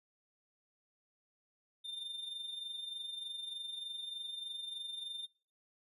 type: tone with amplitude modulation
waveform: triangle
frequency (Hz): 3604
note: A7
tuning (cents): +41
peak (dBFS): -37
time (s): 1.84-5.27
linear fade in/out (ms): 20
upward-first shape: sine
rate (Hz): 23.3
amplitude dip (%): 55
effects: noise-tail reverb RT60 0.5 s tail -26 dB re dry + resampled to 32000 Hz